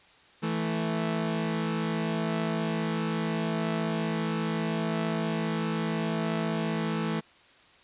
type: tone pair together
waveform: sawtooth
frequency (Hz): 164.51 / 219.6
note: E3 / A3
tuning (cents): -3 / -3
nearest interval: perfect fourth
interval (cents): 500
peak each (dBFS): -26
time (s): 0.42-7.21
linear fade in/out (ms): 20
effects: white hiss -57 dBFS RMS until 7.83 s + resampled to 8000 Hz